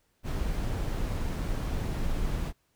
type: noise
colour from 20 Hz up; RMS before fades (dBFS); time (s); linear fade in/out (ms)
brown; -30; 0.23-2.53; 50
effects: pink hiss -72 dBFS RMS until 2.75 s